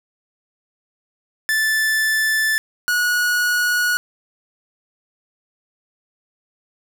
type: tone pair in turn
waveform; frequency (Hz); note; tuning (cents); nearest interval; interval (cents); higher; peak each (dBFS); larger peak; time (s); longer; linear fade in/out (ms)
45% pulse; 1754 / 1458.2; A6 / F#6; -6 / -26; minor third; 320; first; -16; neither; 1.49-2.58 / 2.88-3.97; neither; 0
effects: none